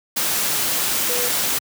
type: tone in noise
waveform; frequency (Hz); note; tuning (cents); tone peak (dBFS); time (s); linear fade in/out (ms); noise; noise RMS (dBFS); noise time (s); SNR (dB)
sine; 490; B4; -14; -26; 1.09-1.29; 10; white; -21; 0.16-1.59; -8
effects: high-pass 100 Hz 12 dB/octave